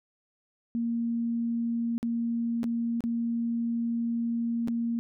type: tone with dropouts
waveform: sine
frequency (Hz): 233.1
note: A#3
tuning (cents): 0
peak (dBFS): -26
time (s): 0.75-4.99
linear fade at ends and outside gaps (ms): 0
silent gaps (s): 1.98-2.029 / 2.632-2.641 / 3.006-3.039 / 4.675-4.683
effects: none